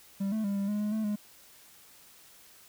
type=tone with pitch steps; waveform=triangle; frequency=196.6 / 218.3 / 200 / 198.5 / 208.1 / 209.7 / 218.2 / 208.2 Hz; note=G3 / A3 / G3 / G3 / G#3 / G#3 / A3 / G#3; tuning=+5 / -13 / +35 / +22 / +4 / +17 / -14 / +5 cents; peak=-26 dBFS; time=0.2-1.16 s; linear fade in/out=10 ms; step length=120 ms; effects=white hiss -56 dBFS RMS until 2.68 s